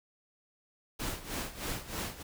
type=noise with tremolo; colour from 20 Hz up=pink; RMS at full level=-35 dBFS; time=0.99-2.23 s; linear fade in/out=10 ms; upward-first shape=sine; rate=3.2 Hz; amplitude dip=80%; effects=none